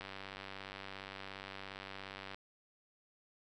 click train, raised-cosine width 0.3 ms, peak -29 dBFS, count 228, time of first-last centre 0.01-2.345 s, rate 97.2 Hz, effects none

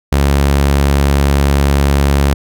sawtooth tone, 70 Hz, C#2, 18 cents sharp, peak -5 dBFS, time 0.12-2.34 s, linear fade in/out 5 ms, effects none

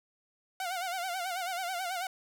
sawtooth tone with vibrato, 728 Hz, F#5, 28 cents flat, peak -29 dBFS, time 0.6-2.07 s, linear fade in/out 2 ms, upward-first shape sine, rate 9.2 Hz, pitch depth 100 cents each way, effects none

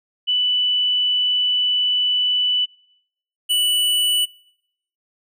sine / square tone pair in turn, 2979 / 2964 Hz, F#7 / F#7, +11 / +2 cents, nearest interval unison, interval 9 cents, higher first, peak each -16 dBFS, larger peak neither, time 0.27-2.66 / 3.49-4.26 s, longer first, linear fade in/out 20 ms, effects noise-tail reverb RT60 0.8 s tail -26 dB re dry

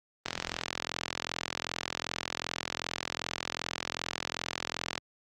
click train, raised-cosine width 0.2 ms, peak -13 dBFS, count 202, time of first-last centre 0.26-4.978 s, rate 42.6 Hz, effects high-pass 80 Hz 12 dB/octave + Opus 32 kbps

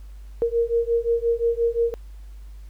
sine beating tone pair, 463.7 / 469.4 Hz, A#4 / A#4, -9 / +12 cents, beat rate 5.7 Hz, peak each -22 dBFS, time 0.42-1.94 s, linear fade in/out 0 ms, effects added 50 Hz sine -37 dBFS peak until 2.69 s + pink hiss -60 dBFS RMS until 2.69 s

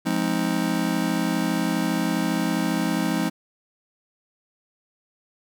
square chord, F minor seventh, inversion none, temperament just, 174.61 / 209.5 / 261.9 / 314.3 Hz, F3 / Ab3 / C4 / Eb4, 0 / +15 / +2 / +18 cents, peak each -28 dBFS, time 0.05-3.3 s, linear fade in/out 20 ms, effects none

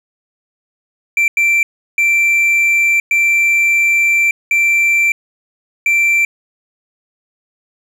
triangle tone bursts at uneven times, 2348 Hz, D7, 1 cent flat, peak -8 dBFS, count 6, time 1.17-1.28 / 1.37-1.63 / 1.98-3 / 3.11-4.31 / 4.51-5.12 / 5.86-6.25 s, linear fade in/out 2 ms, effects none

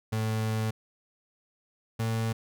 35% pulse tone pair in turn, 110 / 112.64 Hz, A2 / A2, 0 / +41 cents, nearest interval unison, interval 41 cents, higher second, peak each -25 dBFS, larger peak neither, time 0.12-0.71 / 1.99-2.33 s, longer first, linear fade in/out 10 ms, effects none

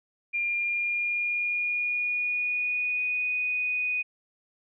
sine tone with pitch glide, 2400 to 2483 Hz, D7 to D#7, +37 to -4 cents, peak -25 dBFS, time 0.33-4.03 s, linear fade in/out 20 ms, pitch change +59 cents, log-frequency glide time 0.46-3.3 s, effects none

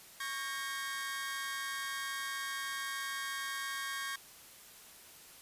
sawtooth chord, G diminished, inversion second, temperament equal with one note detuned, 1108.7 / 1604.6 / 1864.7 Hz, Db6 / G6 / Bb6, 0 / +40 / 0 cents, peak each -38 / -37 / -39 dBFS, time 0.2-4.16 s, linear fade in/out 5 ms, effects white hiss -55 dBFS RMS until 5.41 s + resampled to 32000 Hz

